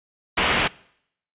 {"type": "low-pass noise", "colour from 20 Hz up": "white", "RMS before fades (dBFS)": -21, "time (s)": [0.37, 0.68], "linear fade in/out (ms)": 10, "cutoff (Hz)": 3300, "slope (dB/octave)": 48, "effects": ["noise-tail reverb RT60 0.7 s tail -23 dB re dry", "resampled to 8000 Hz"]}